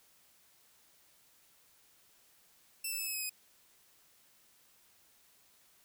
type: tone with pitch steps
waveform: 5% pulse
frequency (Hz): 2667 / 2635 / 2603 / 2572 / 2541 / 2510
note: E7 / E7 / E7 / E7 / D#7 / D#7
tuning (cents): +20 / -1 / -22 / -43 / +36 / +15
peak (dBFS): -27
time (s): 2.84-3.296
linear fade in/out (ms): 5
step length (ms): 76
effects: white hiss -66 dBFS RMS until 5.84 s